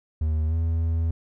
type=tone with pitch glide; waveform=triangle; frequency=78 to 82.07 Hz; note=D#2 to E2; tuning=+5 to -7 cents; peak=-19 dBFS; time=0.21-1.11 s; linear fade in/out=5 ms; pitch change=+88 cents; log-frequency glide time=0.47-0.54 s; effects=none